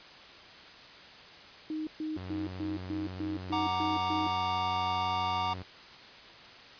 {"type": "tone bursts", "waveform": "sine", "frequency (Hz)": 311.1, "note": "D#4", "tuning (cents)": 0, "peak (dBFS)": -32, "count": 9, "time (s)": [1.7, 4.27], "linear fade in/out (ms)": 2, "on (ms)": 170, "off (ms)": 130}
{"type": "tone with vibrato", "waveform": "sawtooth", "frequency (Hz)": 92.4, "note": "F#2", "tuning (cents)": -2, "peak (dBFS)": -35, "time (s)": [2.16, 5.63], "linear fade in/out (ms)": 10, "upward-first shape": "sine", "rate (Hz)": 18, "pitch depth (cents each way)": 29}
{"type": "chord", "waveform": "square", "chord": "Gb augmented", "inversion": "none", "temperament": "equal", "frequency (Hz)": [740, 932.3, 1174.7], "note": ["Gb5", "Bb5", "D6"], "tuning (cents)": [0, 0, 0], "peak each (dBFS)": [-35, -33, -35], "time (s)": [3.52, 5.54], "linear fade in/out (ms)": 10}
{"effects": ["white hiss -50 dBFS RMS until 6.79 s", "resampled to 11025 Hz"]}